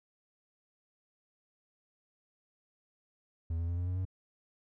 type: tone with pitch steps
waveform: triangle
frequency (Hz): 82.41 / 84.43 / 86.51 / 88.63 / 90.81 / 93.04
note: E2 / E2 / F2 / F2 / F#2 / F#2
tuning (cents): 0 / +42 / -16 / +26 / -32 / +10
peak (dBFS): -29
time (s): 3.5-4.052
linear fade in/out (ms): 5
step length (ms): 92
effects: none